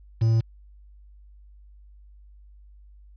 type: tone with quantisation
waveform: triangle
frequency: 113 Hz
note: A2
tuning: 47 cents sharp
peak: -15 dBFS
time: 0.21-0.41 s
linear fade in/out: 10 ms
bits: 7
effects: added 50 Hz sine -47 dBFS peak until 3.16 s + resampled to 11025 Hz